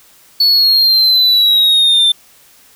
triangle linear sweep, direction down, 4435 to 3547 Hz, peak -6 dBFS, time 0.4-2.12 s, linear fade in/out 5 ms, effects white hiss -46 dBFS RMS until 2.75 s

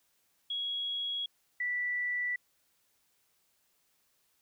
sine tone pair in turn, 3322 / 1965.6 Hz, G#7 / B6, 0 / -9 cents, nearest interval major sixth, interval 909 cents, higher first, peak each -32 / -30 dBFS, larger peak second, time 0.5-1.26 / 1.6-2.36 s, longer neither, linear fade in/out 5 ms, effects white hiss -73 dBFS RMS until 4.41 s

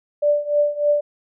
sine tone with tremolo, 587.3 Hz, D5, in tune, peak -12 dBFS, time 0.22-1.01 s, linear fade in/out 10 ms, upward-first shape triangle, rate 3.3 Hz, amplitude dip 90%, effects none

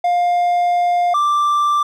triangle tone pair in turn, 705 / 1176.9 Hz, F5 / D6, +16 / +3 cents, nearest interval major sixth, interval 887 cents, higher second, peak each -11 dBFS, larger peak neither, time 0.04-1.14 / 1.14-1.83 s, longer first, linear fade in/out 5 ms, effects none

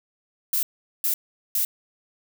violet noise bursts, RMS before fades -23 dBFS, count 3, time 0.53-1.65 s, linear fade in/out 2 ms, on 100 ms, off 410 ms, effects none

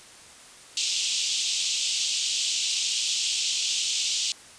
pink band-pass noise, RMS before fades -27 dBFS, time 0.77-4.32 s, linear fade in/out 2 ms, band 2800 to 7900 Hz, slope 48 dB/octave, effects white hiss -48 dBFS RMS until 4.58 s + resampled to 22050 Hz

